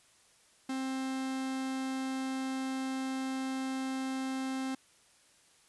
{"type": "tone", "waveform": "45% pulse", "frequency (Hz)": 263.9, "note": "C4", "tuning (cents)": 15, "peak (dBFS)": -33, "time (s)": [0.69, 4.75], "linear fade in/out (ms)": 5, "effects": ["white hiss -64 dBFS RMS until 5.68 s", "resampled to 24000 Hz"]}